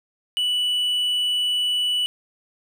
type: tone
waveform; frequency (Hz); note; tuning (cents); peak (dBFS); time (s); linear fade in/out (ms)
triangle; 2960; F#7; 0; -18; 0.37-2.06; 0
effects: none